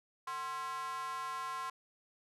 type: tone with high-pass filter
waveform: square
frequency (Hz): 150.7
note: D3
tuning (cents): +45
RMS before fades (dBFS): -40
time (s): 0.27-1.7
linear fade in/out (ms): 5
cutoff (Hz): 1100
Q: 5.8
effects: low-pass 12000 Hz 12 dB/octave